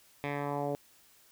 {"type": "tone with low-pass filter sweep", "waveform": "10% pulse", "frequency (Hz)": 143.7, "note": "D3", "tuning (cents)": -37, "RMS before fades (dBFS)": -34, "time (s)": [0.24, 0.75], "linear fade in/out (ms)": 0, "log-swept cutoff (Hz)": [2600, 530], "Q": 2.1, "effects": ["white hiss -62 dBFS RMS until 1.31 s"]}